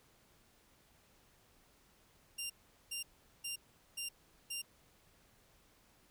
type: tone bursts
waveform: 15% pulse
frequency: 2788 Hz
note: F7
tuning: 4 cents flat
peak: -32 dBFS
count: 5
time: 2.38-4.62 s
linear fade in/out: 10 ms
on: 120 ms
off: 410 ms
effects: pink hiss -68 dBFS RMS until 6.1 s